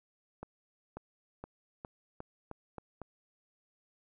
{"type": "accelerating click train", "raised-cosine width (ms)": 1, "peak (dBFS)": -28, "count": 8, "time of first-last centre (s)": [0.43, 3.017], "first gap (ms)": 540, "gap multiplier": 0.87, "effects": []}